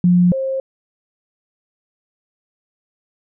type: tone pair in turn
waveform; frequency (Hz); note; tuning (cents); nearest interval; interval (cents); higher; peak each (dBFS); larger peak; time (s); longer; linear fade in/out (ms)
sine; 177.7 / 532.5; F3 / C5; +30 / +30; octave + perfect fifth; 1900; second; -9 / -18; first; 0.04-0.32 / 0.32-0.6; neither; 2
effects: none